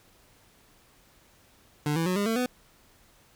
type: tone with pitch steps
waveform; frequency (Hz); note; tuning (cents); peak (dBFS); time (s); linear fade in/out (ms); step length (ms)
25% pulse; 148.5 / 164.77 / 182.82 / 202.9 / 225.1 / 249.7; D3 / E3 / F#3 / G#3 / A3 / B3; +20 / 0 / -20 / -40 / +40 / +19; -21; 1.86-2.46; 2; 100
effects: pink hiss -60 dBFS RMS until 3.35 s